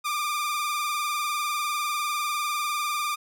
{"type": "tone with vibrato", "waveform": "sawtooth", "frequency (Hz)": 1194, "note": "D6", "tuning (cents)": 28, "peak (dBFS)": -22, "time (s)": [0.04, 3.16], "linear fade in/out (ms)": 20, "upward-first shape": "sine", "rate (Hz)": 20, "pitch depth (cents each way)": 54, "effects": []}